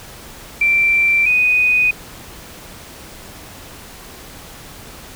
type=tone pair in turn; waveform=sine; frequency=2349 / 2488 Hz; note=D7 / D#7; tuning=0 / -1 cents; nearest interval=minor second; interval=99 cents; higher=second; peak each=-11 dBFS; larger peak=neither; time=0.61-1.26 / 1.26-1.91 s; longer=neither; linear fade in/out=5 ms; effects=pink hiss -37 dBFS RMS until 5.15 s